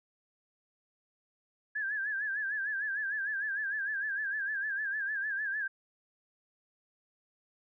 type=tone with vibrato; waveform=sine; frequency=1653 Hz; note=G#6; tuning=9 cents flat; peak=-31 dBFS; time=1.75-5.68 s; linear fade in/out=10 ms; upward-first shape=sine; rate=6.6 Hz; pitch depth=100 cents each way; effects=none